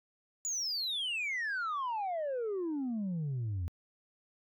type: exponential sweep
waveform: sine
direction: down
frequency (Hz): 7040 to 82.41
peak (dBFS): -30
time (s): 0.45-3.68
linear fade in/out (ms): 0
effects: tanh soft clip ceiling -31 dBFS